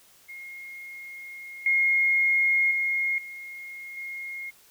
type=tone with level steps; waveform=sine; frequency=2146 Hz; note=C7; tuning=43 cents sharp; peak=-38 / -19 / -23 / -37 / -33 dBFS; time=0.28-4.51 s; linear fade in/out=20 ms; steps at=1.66 / 2.71 / 3.18 / 3.97 s; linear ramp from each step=2 ms; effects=white hiss -57 dBFS RMS until 4.7 s